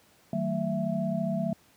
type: tone cluster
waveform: sine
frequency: 158.5 / 190.2 / 225.4 / 664 Hz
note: D#3 / F#3 / A3 / E5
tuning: +32 / +48 / +42 / +12 cents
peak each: -33 / -30 / -32 / -32 dBFS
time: 0.33-1.53 s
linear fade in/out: 2 ms
effects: pink hiss -61 dBFS RMS until 1.76 s + high-pass 100 Hz 12 dB/octave